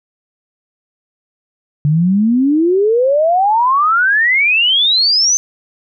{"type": "exponential sweep", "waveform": "sine", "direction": "up", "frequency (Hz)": [143.4, 6270], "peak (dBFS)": -9, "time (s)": [1.85, 5.37], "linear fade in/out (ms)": 0, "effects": []}